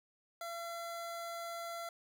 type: tone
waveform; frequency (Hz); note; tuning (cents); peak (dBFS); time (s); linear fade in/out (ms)
25% pulse; 679; F5; -49; -37; 0.41-1.89; 2
effects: none